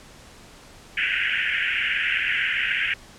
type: band-pass noise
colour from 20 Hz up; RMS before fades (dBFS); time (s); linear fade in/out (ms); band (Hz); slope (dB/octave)
pink; -24; 0.97-2.94; 5; 1500 to 3000; 96
effects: pink hiss -47 dBFS RMS until 3.18 s + low-pass 9000 Hz 12 dB/octave